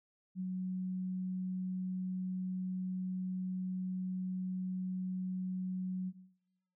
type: tone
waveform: sine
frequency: 185 Hz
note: F#3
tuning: in tune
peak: -34 dBFS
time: 0.35-6.13 s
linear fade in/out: 50 ms
effects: noise-tail reverb RT60 0.9 s tail -17 dB re dry